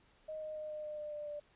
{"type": "tone with pitch steps", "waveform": "sine", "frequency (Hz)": [622.3, 617.6, 613, 608.4, 603.9, 599.4, 594.9, 590.4], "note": ["D#5", "D#5", "D#5", "D#5", "D5", "D5", "D5", "D5"], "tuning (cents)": [0, -13, -26, -39, 48, 35, 22, 9], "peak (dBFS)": -40, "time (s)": [0.28, 1.4], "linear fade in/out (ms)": 10, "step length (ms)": 140, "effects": ["pink hiss -68 dBFS RMS until 1.55 s", "resampled to 8000 Hz"]}